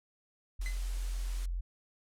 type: tone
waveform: sine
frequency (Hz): 43.65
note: F1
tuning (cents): 0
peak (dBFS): -32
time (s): 0.59-1.61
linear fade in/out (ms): 10
type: noise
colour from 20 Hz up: white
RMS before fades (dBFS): -49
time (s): 0.61-1.46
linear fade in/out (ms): 5
type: tone with exponential decay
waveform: 40% pulse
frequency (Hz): 2039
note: C7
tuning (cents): -45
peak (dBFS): -36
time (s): 0.66-0.83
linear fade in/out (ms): 0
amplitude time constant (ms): 35
effects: low-pass 10000 Hz 12 dB/octave